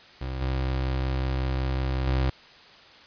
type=tone with level steps; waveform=30% pulse; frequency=65.41 Hz; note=C2; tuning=in tune; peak=-27 / -22 / -19 dBFS; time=0.21-2.3 s; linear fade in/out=5 ms; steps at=0.41 / 2.07 s; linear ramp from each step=5 ms; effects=white hiss -50 dBFS RMS until 3.06 s + resampled to 11025 Hz